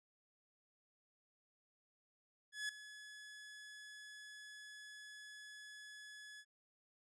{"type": "tone with ADSR envelope", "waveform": "sawtooth", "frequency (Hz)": 1700, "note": "G#6", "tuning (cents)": 40, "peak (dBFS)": -34, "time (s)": [2.52, 6.45], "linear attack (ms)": 170, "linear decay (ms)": 3, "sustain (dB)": -15, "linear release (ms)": 58, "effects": ["resampled to 22050 Hz"]}